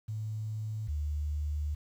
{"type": "tone pair in turn", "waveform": "sine", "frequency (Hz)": [108.3, 74.47], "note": ["A2", "D2"], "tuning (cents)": [-27, 25], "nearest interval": "tritone", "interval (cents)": 648, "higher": "first", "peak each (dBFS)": [-33, -30], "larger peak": "second", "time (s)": [[0.08, 0.88], [0.88, 1.75]], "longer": "second", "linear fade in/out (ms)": 10, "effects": ["10-bit"]}